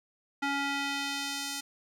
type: tone with band-pass filter sweep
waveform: square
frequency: 280 Hz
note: C#4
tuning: 18 cents sharp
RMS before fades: -33 dBFS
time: 0.42-1.61 s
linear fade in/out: 10 ms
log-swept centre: 1600 to 6700 Hz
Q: 0.84
effects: none